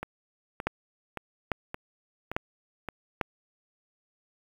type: two click trains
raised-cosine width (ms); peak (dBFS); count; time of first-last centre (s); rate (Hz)
0.5; -19 / -11; 6 / 4; 0.03-2.887 / 0.67-3.212; 1.75 / 1.18
effects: 7-bit